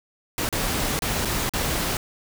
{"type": "noise with dropouts", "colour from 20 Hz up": "pink", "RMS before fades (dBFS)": -25, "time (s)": [0.38, 1.97], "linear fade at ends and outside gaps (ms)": 1, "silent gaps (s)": [[0.49, 0.526], [0.991, 1.021], [1.25, 1.254], [1.494, 1.536]], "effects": []}